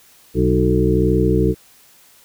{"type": "harmonic tone with a mistuned harmonic", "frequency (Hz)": 61.74, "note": "B1", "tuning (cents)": 0, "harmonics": [1, 2, 3, 5, 6, 7], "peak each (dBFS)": [-20, -20, -20, -20, -20, -20], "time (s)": [0.34, 1.55], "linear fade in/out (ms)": 50, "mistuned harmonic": 7, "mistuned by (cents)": 46, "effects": ["white hiss -50 dBFS RMS until 2.24 s"]}